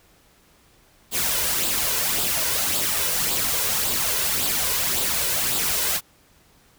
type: noise with flanger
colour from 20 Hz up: white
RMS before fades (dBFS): -23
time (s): 1.11-6.01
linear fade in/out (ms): 50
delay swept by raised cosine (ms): 0.24 to 2.04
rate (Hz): 1.8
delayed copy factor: +0.5
effects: pink hiss -57 dBFS RMS until 6.78 s